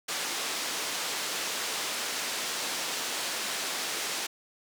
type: band-pass noise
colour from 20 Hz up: white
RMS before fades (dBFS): -33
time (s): 0.08-4.27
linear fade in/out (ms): 10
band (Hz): 270 to 6500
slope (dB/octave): 12
effects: none